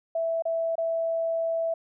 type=tone with dropouts; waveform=sine; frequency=659.3 Hz; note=E5; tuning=in tune; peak=-24 dBFS; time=0.15-1.74 s; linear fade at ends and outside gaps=5 ms; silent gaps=0.423-0.453 / 0.755-0.78 s; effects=none